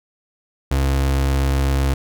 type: tone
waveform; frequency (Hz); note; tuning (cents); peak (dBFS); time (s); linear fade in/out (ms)
35% pulse; 67.9; C#2; -35; -14; 0.71-1.94; 5
effects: none